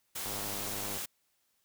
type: noise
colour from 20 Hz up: white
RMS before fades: -38 dBFS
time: 0.15-1.06 s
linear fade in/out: 10 ms
type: click train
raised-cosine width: 1 ms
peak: -29 dBFS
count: 73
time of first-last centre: 0.26-0.973 s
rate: 101 Hz
effects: white hiss -75 dBFS RMS until 1.64 s